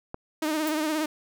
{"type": "click", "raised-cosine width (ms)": 1, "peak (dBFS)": -20, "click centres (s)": 0.144}
{"type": "tone with vibrato", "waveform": "sawtooth", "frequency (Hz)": 309, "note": "D#4", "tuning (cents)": -12, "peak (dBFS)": -21, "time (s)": [0.42, 1.06], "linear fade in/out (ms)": 5, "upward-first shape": "triangle", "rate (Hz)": 17, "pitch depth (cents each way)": 68}
{"type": "noise with exponential decay", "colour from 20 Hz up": "violet", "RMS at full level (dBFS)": -29, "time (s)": [0.67, 0.75], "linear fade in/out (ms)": 5, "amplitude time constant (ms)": 17}
{"effects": []}